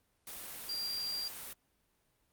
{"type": "tone in noise", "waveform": "sine", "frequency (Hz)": 4752, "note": "D8", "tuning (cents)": 20, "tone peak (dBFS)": -35, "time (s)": [0.69, 1.28], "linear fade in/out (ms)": 2, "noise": "white", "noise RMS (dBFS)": -45, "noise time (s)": [0.27, 1.53], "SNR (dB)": 7, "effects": ["pink hiss -75 dBFS RMS until 2.32 s", "Opus 32 kbps"]}